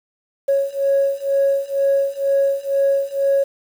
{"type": "beating tone pair", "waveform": "sine", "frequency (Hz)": [551, 553.1], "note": ["C#5", "C#5"], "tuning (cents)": [-11, -4], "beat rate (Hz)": 2.1, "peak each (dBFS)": [-18, -17], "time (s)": [0.48, 3.44], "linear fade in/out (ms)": 10, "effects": ["tanh soft clip ceiling -9 dBFS", "7-bit"]}